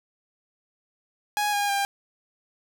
sawtooth tone with pitch steps, 830.6 / 814.4 / 798.6 Hz, G#5 / G#5 / G5, 0 / -34 / +32 cents, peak -19 dBFS, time 1.37-1.85 s, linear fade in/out 0 ms, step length 160 ms, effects none

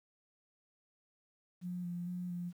sine tone with pitch steps, 178.5 / 174.8 / 178.9 / 175.6 Hz, F3 / F3 / F3 / F3, +38 / +2 / +42 / +10 cents, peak -37 dBFS, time 1.61-2.53 s, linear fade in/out 50 ms, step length 230 ms, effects 11-bit

